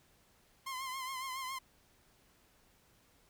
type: tone with vibrato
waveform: sawtooth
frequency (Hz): 1046.5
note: C6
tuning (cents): 0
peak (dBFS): -35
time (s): 0.66-1.59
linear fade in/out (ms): 10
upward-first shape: triangle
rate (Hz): 7.2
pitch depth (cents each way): 67
effects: pink hiss -68 dBFS RMS until 3.29 s